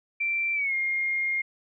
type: tone with pitch glide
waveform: sine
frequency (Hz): 2349 to 2129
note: D7 to C7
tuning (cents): 0 to +30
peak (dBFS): -24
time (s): 0.2-1.42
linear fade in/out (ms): 10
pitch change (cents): -170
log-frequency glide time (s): 0.54-0.74
effects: none